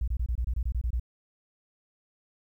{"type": "tone bursts", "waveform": "sine", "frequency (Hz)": 59.2, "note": "A#1", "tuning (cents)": 27, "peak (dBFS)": -25, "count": 11, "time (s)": [0.01, 0.998], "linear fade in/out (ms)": 5, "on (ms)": 68, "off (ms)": 24, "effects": ["11-bit"]}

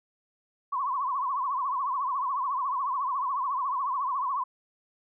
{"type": "tone with vibrato", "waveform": "sine", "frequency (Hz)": 1063, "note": "C6", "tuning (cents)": 27, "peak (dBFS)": -26, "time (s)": [0.72, 4.44], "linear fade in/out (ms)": 10, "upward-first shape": "triangle", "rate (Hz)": 14, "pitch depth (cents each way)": 160, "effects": []}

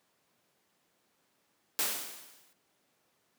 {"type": "noise with exponential decay", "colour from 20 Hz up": "white", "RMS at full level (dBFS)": -28, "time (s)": [1.79, 2.53], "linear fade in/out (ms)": 0, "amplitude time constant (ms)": 160, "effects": ["pink hiss -73 dBFS RMS until 3.38 s", "high-pass 200 Hz 12 dB/octave"]}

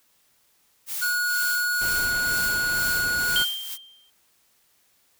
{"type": "noise with tremolo", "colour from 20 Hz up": "blue", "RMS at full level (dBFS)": -30, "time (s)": [0.86, 3.78], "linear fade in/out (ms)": 50, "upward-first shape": "sine", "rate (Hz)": 2.1, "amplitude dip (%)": 70}
{"type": "tone", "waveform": "square", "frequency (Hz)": 1452, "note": "F#6", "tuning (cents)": -33, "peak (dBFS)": -23, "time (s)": [1.01, 3.45], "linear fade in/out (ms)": 20}
{"type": "noise", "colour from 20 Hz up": "pink", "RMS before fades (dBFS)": -36, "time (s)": [1.81, 3.43], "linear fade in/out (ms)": 5}
{"type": "tone with exponential decay", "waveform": "sine", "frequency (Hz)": 3164, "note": "G7", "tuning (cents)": 15, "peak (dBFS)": -19, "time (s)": [3.36, 4.1], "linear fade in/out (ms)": 0, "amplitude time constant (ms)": 160}
{"effects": ["white hiss -64 dBFS RMS until 5.19 s"]}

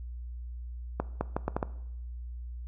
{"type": "accelerating click train", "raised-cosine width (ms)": 1, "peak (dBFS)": -14, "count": 6, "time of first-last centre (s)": [1, 1.628], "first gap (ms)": 210, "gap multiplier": 0.74, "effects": ["noise-tail reverb RT60 0.8 s tail -18 dB re dry", "added 60 Hz sine -37 dBFS peak until 2.67 s"]}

